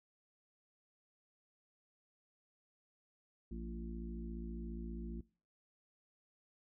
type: harmonic tone with a mistuned harmonic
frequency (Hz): 57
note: A#1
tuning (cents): -38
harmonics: 1 / 3 / 4 / 5 / 6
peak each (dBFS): -44 / -49 / -47 / -59 / -52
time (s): 3.51-5.21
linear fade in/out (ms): 5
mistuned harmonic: 3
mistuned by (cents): +23
effects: noise-tail reverb RT60 0.4 s tail -22 dB re dry